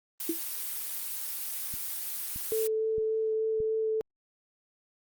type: noise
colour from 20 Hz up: blue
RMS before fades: -35 dBFS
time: 0.2-2.67 s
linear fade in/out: 2 ms
type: tone with exponential decay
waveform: sine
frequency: 329.6 Hz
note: E4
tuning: in tune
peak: -23 dBFS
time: 0.29-0.4 s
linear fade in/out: 5 ms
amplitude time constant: 22 ms
type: click train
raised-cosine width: 5 ms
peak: -31 dBFS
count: 4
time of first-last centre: 1.74-3.603 s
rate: 1.61 Hz
type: tone with vibrato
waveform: sine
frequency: 440 Hz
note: A4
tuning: in tune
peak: -26 dBFS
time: 2.52-4.01 s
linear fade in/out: 0 ms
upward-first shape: sine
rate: 3.4 Hz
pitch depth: 8 cents each way
effects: Opus 32 kbps